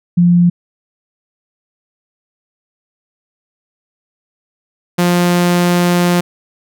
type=tone pair in turn; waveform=sine / sawtooth; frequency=174.61 / 175.93 Hz; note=F3 / F3; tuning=0 / +13 cents; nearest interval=unison; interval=13 cents; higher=second; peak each=-6 dBFS; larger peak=neither; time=0.17-0.5 / 4.98-6.21 s; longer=second; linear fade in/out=10 ms; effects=none